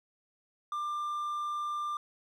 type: tone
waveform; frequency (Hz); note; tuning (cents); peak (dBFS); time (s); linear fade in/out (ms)
triangle; 1191; D6; +24; -30; 0.72-1.97; 2
effects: none